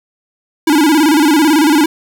square tone with vibrato, 304.1 Hz, D#4, 40 cents flat, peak -8 dBFS, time 0.67-1.86 s, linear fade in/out 5 ms, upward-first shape square, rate 18 Hz, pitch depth 110 cents each way, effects 8-bit

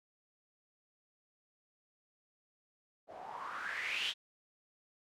blue noise with low-pass filter sweep, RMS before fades -40 dBFS, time 3.07-4.14 s, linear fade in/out 50 ms, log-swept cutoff 600 to 3400 Hz, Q 5.5, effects none

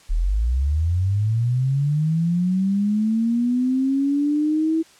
sine linear sweep, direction up, 35.77 to 326.1 Hz, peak -17 dBFS, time 0.09-4.83 s, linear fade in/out 20 ms, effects white hiss -51 dBFS RMS until 4.99 s + low-pass 8000 Hz 12 dB/octave

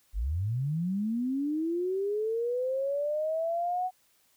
sine linear sweep, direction up, 42.8 to 746 Hz, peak -27 dBFS, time 0.13-3.91 s, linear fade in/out 50 ms, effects white hiss -67 dBFS RMS until 4.36 s

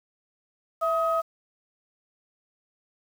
sine tone pair together, 659.3 / 1264.2 Hz, E5 / D#6, 0 / +27 cents, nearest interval major seventh, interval 1127 cents, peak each -24 dBFS, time 0.81-1.22 s, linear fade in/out 20 ms, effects tanh soft clip ceiling -14 dBFS + 8-bit

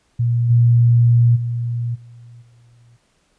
sine tone with level steps, 118.7 Hz, A#2, 32 cents sharp, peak -14 / -9 / -19 / -38 / -47 dBFS, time 0.19-2.97 s, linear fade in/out 10 ms, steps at 0.49 / 1.35 / 1.94 / 2.41 s, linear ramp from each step 20 ms, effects pink hiss -62 dBFS RMS until 3.38 s + resampled to 22050 Hz

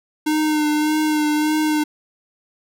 square tone with vibrato, 304.7 Hz, D#4, 36 cents flat, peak -17 dBFS, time 0.26-1.84 s, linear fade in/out 10 ms, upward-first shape sine, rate 1.7 Hz, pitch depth 24 cents each way, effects none

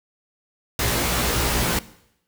pink noise with comb filter, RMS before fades -22 dBFS, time 0.79-1.79 s, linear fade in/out 2 ms, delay 17 ms, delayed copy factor +0.8, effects noise-tail reverb RT60 0.8 s tail -19 dB re dry

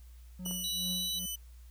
triangle tone with tremolo, 181.9 Hz, F#3, 29 cents flat, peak -34 dBFS, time 0.39-1.26 s, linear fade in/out 5 ms, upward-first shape triangle, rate 2.4 Hz, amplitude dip 100%
10% pulse tone with pitch glide, 2956 to 2999 Hz, F#7 to F#7, -2 to +23 cents, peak -28 dBFS, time 0.45-1.36 s, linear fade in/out 10 ms, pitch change +25 cents, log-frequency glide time 0.73-1.17 s
clicks, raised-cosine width 1 ms, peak -32 dBFS, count 2, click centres 0.462 / 0.511 s
sine tone, 3930 Hz, B7, 9 cents flat, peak -34 dBFS, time 0.64-1.19 s, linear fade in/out 2 ms
effects added 60 Hz sine -49 dBFS peak until 1.7 s + white hiss -66 dBFS RMS until 1.7 s

